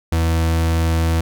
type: tone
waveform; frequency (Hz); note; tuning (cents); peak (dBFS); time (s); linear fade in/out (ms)
40% pulse; 82; E2; -9; -14; 0.12-1.21; 5
effects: none